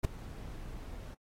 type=noise with ADSR envelope; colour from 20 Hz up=brown; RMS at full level=-22 dBFS; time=0.03-1.15 s; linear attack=19 ms; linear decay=5 ms; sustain=-22 dB; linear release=17 ms; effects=AAC 48 kbps